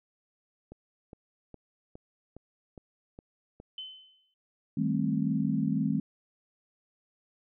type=click train; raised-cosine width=2 ms; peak=-32 dBFS; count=8; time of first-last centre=0.72-3.601 s; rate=2.43 Hz
type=tone with exponential decay; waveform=sine; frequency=3050 Hz; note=G7; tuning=48 cents flat; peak=-35 dBFS; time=3.78-4.34 s; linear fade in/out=2 ms; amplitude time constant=120 ms
type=chord; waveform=sine; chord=A half-diminished seventh; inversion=second; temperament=just; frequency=158.4 / 198 / 220 / 264 Hz; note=Eb3 / G3 / A3 / C4; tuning=+31 / +18 / 0 / +16 cents; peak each=-31 dBFS; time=4.77-6 s; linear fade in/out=5 ms
effects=none